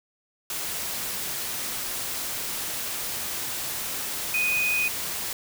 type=tone in noise; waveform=sine; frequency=2489 Hz; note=D#7; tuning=in tune; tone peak=-22 dBFS; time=4.34-4.88 s; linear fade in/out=2 ms; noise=white; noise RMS=-31 dBFS; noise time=0.5-5.33 s; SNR=+6 dB; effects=none